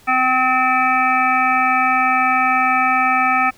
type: harmonic tone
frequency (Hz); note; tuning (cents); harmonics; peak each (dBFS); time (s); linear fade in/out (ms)
257; C4; -31; 1 / 3 / 5 / 7 / 9 / 10; -26 / -18 / -17 / -23 / -20 / -27; 0.07-3.51; 20
effects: pink hiss -49 dBFS RMS until 3.57 s